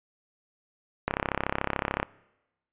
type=click train; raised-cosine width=0.5 ms; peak=-10 dBFS; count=33; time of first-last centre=1.08-2.03 s; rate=33.7 Hz; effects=noise-tail reverb RT60 1.0 s tail -23 dB re dry + resampled to 8000 Hz